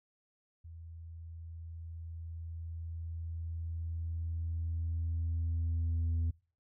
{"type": "tone with level ramp", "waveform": "sine", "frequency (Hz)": 82.7, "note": "E2", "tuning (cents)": 6, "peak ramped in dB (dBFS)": [-46, -26], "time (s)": [0.64, 6.31], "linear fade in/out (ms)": 10, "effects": ["noise-tail reverb RT60 0.4 s tail -26 dB re dry", "tanh soft clip ceiling -28 dBFS"]}